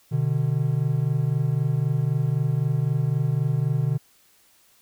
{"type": "tone pair together", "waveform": "triangle", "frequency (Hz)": [126.13, 150], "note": ["B2", "D3"], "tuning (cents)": [37, 37], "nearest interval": "minor third", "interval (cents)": 300, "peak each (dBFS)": -21, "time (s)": [0.11, 3.98], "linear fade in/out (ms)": 20, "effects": ["white hiss -59 dBFS RMS until 4.81 s"]}